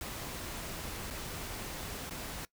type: noise with dropouts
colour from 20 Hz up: pink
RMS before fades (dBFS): -41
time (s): 0.01-2.45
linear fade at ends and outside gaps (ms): 1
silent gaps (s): 1.103-1.108 / 2.096-2.108
effects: noise-tail reverb RT60 0.1 s tail -20 dB re dry